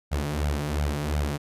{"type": "tone with flanger", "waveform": "sawtooth", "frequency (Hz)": 73.42, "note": "D2", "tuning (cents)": 0, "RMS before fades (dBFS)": -27, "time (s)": [0.11, 1.38], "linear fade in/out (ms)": 20, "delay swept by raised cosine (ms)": [1.3, 6.5], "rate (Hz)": 2.8, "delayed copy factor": 0.75, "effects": ["resampled to 32000 Hz"]}